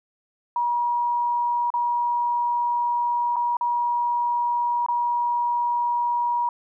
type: tone with dropouts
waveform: sine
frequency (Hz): 958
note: A#5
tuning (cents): +47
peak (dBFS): -20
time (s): 0.56-6.49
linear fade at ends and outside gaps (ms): 2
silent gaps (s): 1.703-1.739 / 3.359-3.365 / 3.569-3.61 / 4.863-4.885
effects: none